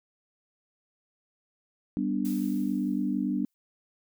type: chord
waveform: sine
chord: G major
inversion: none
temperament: equal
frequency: 196 / 246.9 / 293.7 Hz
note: G3 / B3 / D4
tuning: 0 / 0 / 0 cents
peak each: -30 dBFS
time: 1.97-3.45 s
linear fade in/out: 0 ms
type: noise with exponential decay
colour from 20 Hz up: blue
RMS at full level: -42 dBFS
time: 2.25-3.54 s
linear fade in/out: 0 ms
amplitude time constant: 280 ms
effects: none